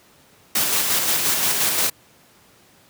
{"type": "noise with tremolo", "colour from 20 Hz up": "white", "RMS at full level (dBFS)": -19, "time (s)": [0.55, 1.9], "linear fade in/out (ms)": 5, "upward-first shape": "square", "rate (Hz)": 5.7, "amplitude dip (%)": 30, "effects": ["pink hiss -53 dBFS RMS until 2.89 s", "high-pass 100 Hz 12 dB/octave"]}